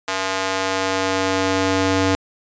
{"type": "tone with high-pass filter sweep", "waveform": "square", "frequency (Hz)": 95.2, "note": "F#2", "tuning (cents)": 50, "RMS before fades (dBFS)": -20, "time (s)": [0.08, 2.15], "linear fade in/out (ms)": 0, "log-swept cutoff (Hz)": [800, 210], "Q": 0.74, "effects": ["resampled to 16000 Hz"]}